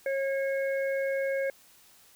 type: harmonic tone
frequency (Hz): 544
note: C#5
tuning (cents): -33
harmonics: 1 / 3 / 4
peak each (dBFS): -27 / -37 / -39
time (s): 0.06-1.5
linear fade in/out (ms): 2
effects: white hiss -58 dBFS RMS until 2.15 s